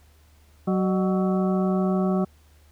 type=harmonic tone with a mistuned harmonic; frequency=187.2 Hz; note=F#3; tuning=20 cents sharp; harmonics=1 / 2 / 3 / 4 / 6 / 7; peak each=-21 / -27 / -31 / -33 / -37 / -38 dBFS; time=0.67-2.25 s; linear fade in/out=10 ms; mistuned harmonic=3; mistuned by=+140 cents; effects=added 75 Hz sine -53 dBFS peak until 2.71 s + pink hiss -61 dBFS RMS until 2.71 s